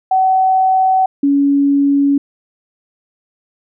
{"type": "tone pair in turn", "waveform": "sine", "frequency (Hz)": [756, 281.3], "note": ["F#5", "C#4"], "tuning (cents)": [37, 26], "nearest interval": "octave + perfect fourth", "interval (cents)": 1711, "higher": "first", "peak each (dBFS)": -9, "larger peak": "neither", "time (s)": [[0.11, 1.06], [1.23, 2.18]], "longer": "neither", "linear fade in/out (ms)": 5, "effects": []}